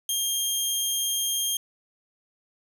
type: tone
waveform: 15% pulse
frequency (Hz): 3213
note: G7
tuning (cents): +42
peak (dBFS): -17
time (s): 0.09-1.57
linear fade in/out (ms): 2
effects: none